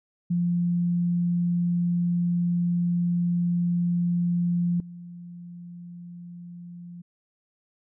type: tone with level steps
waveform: sine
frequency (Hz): 174.1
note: F3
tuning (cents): -5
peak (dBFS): -21 / -38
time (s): 0.3-7.02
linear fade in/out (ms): 10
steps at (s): 4.8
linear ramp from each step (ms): 2
effects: none